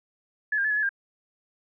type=tone with pitch steps; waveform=sine; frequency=1713 / 1606 / 1726 / 1689 / 1714 / 1602 Hz; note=A6 / G6 / A6 / G#6 / A6 / G6; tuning=-47 / +41 / -34 / +29 / -46 / +37 cents; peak=-22 dBFS; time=0.52-0.892 s; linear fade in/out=5 ms; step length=62 ms; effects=none